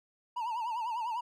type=tone with vibrato; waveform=triangle; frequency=926 Hz; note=A#5; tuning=12 cents flat; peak=-30 dBFS; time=0.36-1.21 s; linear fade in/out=10 ms; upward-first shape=triangle; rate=10 Hz; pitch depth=140 cents each way; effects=none